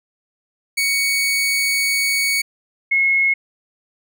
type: tone pair in turn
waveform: sawtooth / sine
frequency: 2233 / 2172 Hz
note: C#7 / C#7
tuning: +12 / -36 cents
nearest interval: unison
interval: 48 cents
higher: first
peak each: -13 dBFS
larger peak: neither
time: 0.77-2.42 / 2.91-3.34 s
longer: first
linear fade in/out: 10 ms
effects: none